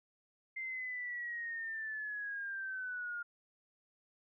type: linear sweep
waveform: sine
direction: down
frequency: 2093 to 1410 Hz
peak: -38 dBFS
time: 0.56-3.23 s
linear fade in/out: 10 ms
effects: none